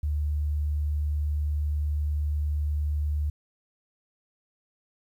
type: tone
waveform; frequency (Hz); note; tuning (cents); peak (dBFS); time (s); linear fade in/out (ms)
sine; 74.3; D2; +21; -24; 0.03-3.3; 5
effects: 10-bit